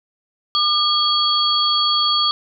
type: tone cluster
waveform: sine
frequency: 1206 / 3301 / 4474 Hz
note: D6 / G#7 / C#8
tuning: +46 / -11 / +15 cents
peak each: -19 dBFS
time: 0.55-2.31 s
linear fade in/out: 0 ms
effects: none